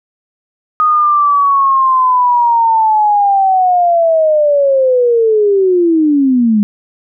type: linear sweep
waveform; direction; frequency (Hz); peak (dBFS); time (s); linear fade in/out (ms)
sine; down; 1244.5 to 202.4; -7; 0.8-6.63; 0
effects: none